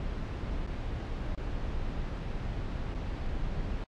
brown noise with dropouts, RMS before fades -34 dBFS, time 0-3.84 s, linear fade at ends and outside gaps 1 ms, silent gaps 0.666-0.673 / 1.35-1.376 / 2.942-2.947 s, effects low-pass 4000 Hz 12 dB/octave + AAC 64 kbps

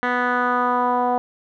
10% pulse tone with low-pass filter sweep, 246.9 Hz, B3, in tune, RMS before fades -20 dBFS, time 0.03-1.18 s, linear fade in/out 0 ms, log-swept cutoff 2000 to 790 Hz, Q 2.9, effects none

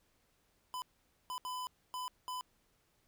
square tone bursts at uneven times, 1005 Hz, B5, 30 cents sharp, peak -39 dBFS, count 5, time 0.74-0.82 / 1.3-1.38 / 1.45-1.67 / 1.94-2.08 / 2.28-2.41 s, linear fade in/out 0 ms, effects pink hiss -74 dBFS RMS until 3.07 s

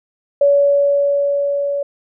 sine tone with level ramp, 567 Hz, C#5, 39 cents sharp, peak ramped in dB -8 to -17 dBFS, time 0.41-1.83 s, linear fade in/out 5 ms, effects none

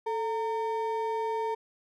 triangle ring-modulated tone, 680 Hz, F5, 46 cents flat, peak -23 dBFS, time 0.06-1.55 s, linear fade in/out 10 ms, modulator 240 Hz, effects none

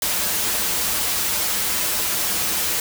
white noise with comb filter, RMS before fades -22 dBFS, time 0.02-2.8 s, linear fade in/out 2 ms, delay 7.5 ms, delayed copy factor -0.6, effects none

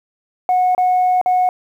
sine tone with dropouts, 732 Hz, F#5, 19 cents flat, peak -10 dBFS, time 0.49-1.49 s, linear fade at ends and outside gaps 1 ms, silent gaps 0.749-0.779 / 1.214-1.26 s, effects tanh soft clip ceiling -9 dBFS + 8-bit

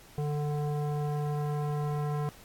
square tone with low-pass filter sweep, 147.8 Hz, D3, 11 cents sharp, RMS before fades -31 dBFS, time 0.18-2.29 s, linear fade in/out 0 ms, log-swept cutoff 660 to 1100 Hz, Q 1.5, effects pink hiss -54 dBFS RMS until 2.44 s + AAC 64 kbps

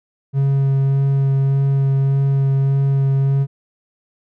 triangle tone with vibrato, 137 Hz, C#3, 20 cents flat, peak -11 dBFS, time 0.33-3.47 s, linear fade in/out 50 ms, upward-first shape sine, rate 1.7 Hz, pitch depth 11 cents each way, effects none

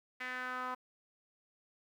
sawtooth tone with band-pass filter sweep, 253.2 Hz, B3, 43 cents sharp, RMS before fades -40 dBFS, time 0.2-0.75 s, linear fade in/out 10 ms, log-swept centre 2000 to 1100 Hz, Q 3.6, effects 11-bit

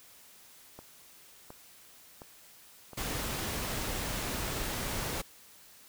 click train, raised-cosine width 1 ms, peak -31 dBFS, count 5, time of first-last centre 0.79-3.647 s, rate 1.4 Hz
pink noise, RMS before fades -35 dBFS, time 2.97-5.22 s, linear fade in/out 10 ms
effects white hiss -56 dBFS RMS until 5.88 s

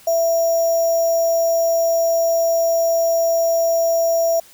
sine tone with sample-and-hold, 665 Hz, E5, 15 cents sharp, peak -14 dBFS, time 0.07-4.4 s, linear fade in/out 5 ms, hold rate 6300 Hz, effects white hiss -47 dBFS RMS until 4.53 s

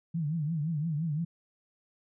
sine tone with vibrato, 156.7 Hz, D#3, 13 cents sharp, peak -28 dBFS, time 0.14-1.25 s, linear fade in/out 10 ms, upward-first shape triangle, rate 5.8 Hz, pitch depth 170 cents each way, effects none

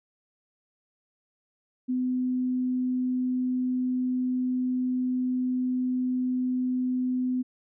sine tone, 253.1 Hz, B3, 43 cents sharp, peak -24 dBFS, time 1.88-7.43 s, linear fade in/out 20 ms, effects none

